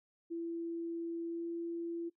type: tone with pitch glide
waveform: sine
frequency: 335.4 to 337.9 Hz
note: E4 to E4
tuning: +30 to +43 cents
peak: -36 dBFS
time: 0.3-2.1 s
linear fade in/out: 20 ms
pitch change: +13 cents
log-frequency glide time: 1.26-1.47 s
effects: noise-tail reverb RT60 0.1 s tail -19 dB re dry